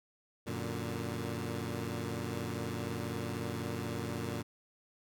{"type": "chord", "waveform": "15% pulse", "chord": "Gb augmented", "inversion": "none", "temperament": "equal", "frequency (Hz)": [92.5, 116.54, 146.83], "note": ["Gb2", "Bb2", "D3"], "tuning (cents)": [0, 0, 0], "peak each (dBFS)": [-34, -32, -36], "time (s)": [0.46, 4.43], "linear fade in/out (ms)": 20, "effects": []}